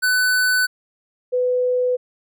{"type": "tone pair in turn", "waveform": ["square", "sine"], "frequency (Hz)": [1500, 499.3], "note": ["F#6", "B4"], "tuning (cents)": [23, 19], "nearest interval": "octave + perfect fifth", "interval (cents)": 1904, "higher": "first", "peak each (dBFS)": -16, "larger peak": "neither", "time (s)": [[0.02, 0.67], [1.32, 1.97]], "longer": "neither", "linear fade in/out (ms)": 20, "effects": []}